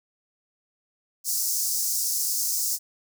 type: high-pass noise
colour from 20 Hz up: pink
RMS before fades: -26 dBFS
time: 1.24-2.79 s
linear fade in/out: 50 ms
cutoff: 5100 Hz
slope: 48 dB/octave
effects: none